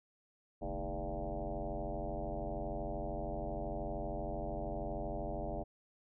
sine tone with frequency modulation, 314.7 Hz, D#4, 20 cents sharp, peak -36 dBFS, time 0.61-5.64 s, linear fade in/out 20 ms, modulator 92.9 Hz, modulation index 4.6, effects none

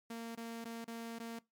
sawtooth tone with dropouts, 230.1 Hz, A#3, 22 cents flat, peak -38 dBFS, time 0.1-1.39 s, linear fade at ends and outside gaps 5 ms, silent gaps 0.352-0.374 / 0.644-0.653 / 0.845-0.878 / 1.187-1.199 s, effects noise-tail reverb RT60 0.2 s tail -21 dB re dry + MP3 96 kbps

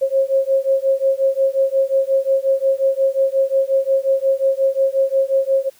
sine beating tone pair, 536 / 541.6 Hz, C5 / C#5, +42 / -40 cents, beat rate 5.6 Hz, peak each -17 dBFS, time 0.01-5.7 s, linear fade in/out 20 ms, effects white hiss -52 dBFS RMS until 5.79 s

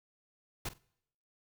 pink noise with echo, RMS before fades -37 dBFS, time 0.65-0.69 s, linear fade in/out 5 ms, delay 47 ms, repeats 2, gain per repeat -15 dB, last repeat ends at 0.784 s, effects noise-tail reverb RT60 0.8 s tail -25 dB re dry

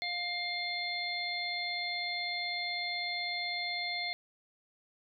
harmonic tone, 704 Hz, F5, 14 cents sharp, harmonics 1 / 3 / 5 / 6, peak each -41 / -36 / -41 / -38 dBFS, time 0.02-4.13 s, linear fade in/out 0 ms, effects none

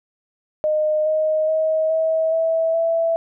sine tone with pitch steps, 614 / 623.3 / 632.7 / 642.3 / 652 / 661.9 Hz, D#5 / D#5 / D#5 / E5 / E5 / E5, -23 / +3 / +29 / -45 / -19 / +7 cents, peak -16 dBFS, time 0.64-3.16 s, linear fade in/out 0 ms, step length 420 ms, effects none

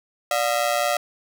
sawtooth ring-modulated tone, 650 Hz, E5, 24 cents flat, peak -13 dBFS, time 0.31-0.97 s, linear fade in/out 2 ms, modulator 62.2 Hz, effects none

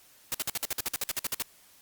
white noise bursts, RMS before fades -30 dBFS, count 15, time 0.32-1.422 s, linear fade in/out 0 ms, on 24 ms, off 53 ms, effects white hiss -58 dBFS RMS until 1.81 s + Opus 48 kbps

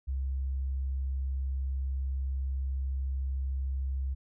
sine tone, 66.7 Hz, C2, 34 cents sharp, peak -29 dBFS, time 0.07-4.15 s, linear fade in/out 20 ms, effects none

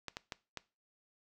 clicks, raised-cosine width 0.2 ms, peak -22 dBFS, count 4, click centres 0.083 / 0.169 / 0.322 / 0.573 s, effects noise-tail reverb RT60 0.3 s tail -20 dB re dry

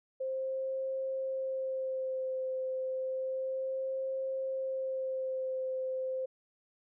sine tone with vibrato, 525 Hz, C5, 6 cents sharp, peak -32 dBFS, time 0.2-6.26 s, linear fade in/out 10 ms, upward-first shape sine, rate 0.31 Hz, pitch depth 17 cents each way, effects none

